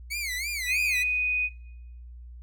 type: tone with vibrato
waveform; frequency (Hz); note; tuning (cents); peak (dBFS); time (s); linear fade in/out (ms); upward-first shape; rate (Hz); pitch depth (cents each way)
sawtooth; 2178; C#7; -31; -26; 0.1-1.04; 20; sine; 3.1; 180
type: tone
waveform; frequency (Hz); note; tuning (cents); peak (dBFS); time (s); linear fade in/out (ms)
sine; 2489; D#7; 0; -23; 0.66-1.5; 50
effects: noise-tail reverb RT60 0.9 s tail -22 dB re dry + added 60 Hz sine -41 dBFS peak until 2.42 s